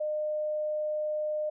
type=tone; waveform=sine; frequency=608 Hz; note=D#5; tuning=40 cents flat; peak=-28 dBFS; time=0-1.5 s; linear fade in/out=10 ms; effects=none